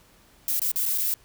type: noise with dropouts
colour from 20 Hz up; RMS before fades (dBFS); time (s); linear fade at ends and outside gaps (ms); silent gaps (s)
violet; -25; 0.48-1.14; 1; 0.595-0.617 / 0.716-0.759 / 0.856-0.861 / 0.977-0.982
effects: pink hiss -57 dBFS RMS until 1.24 s